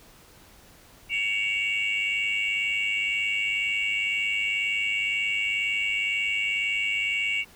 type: tone cluster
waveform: sine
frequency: 2245 / 2706 / 2808 Hz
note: C#7 / E7 / F7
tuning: +21 / +45 / +9 cents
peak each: -25 / -29 / -28 dBFS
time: 1.09-7.45 s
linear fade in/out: 50 ms
effects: tanh soft clip ceiling -19 dBFS + pink hiss -53 dBFS RMS until 7.55 s